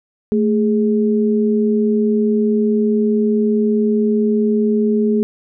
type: tone pair together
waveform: sine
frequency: 220 / 415.3 Hz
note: A3 / G#4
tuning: 0 / 0 cents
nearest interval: major seventh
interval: 1100 cents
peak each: -14 / -17 dBFS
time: 0.32-5.23 s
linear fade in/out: 0 ms
effects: none